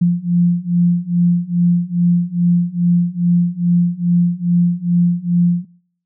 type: beating tone pair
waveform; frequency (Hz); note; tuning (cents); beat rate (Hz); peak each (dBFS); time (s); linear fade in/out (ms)
sine; 173 / 175.4; F3 / F3; -16 / +8; 2.4; -16 / -14; 0.01-5.65; 10
effects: noise-tail reverb RT60 0.6 s tail -23 dB re dry